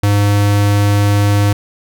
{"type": "tone", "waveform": "square", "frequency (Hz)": 102.1, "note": "G#2", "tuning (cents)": -29, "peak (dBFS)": -10, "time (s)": [0.03, 1.53], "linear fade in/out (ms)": 5, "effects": []}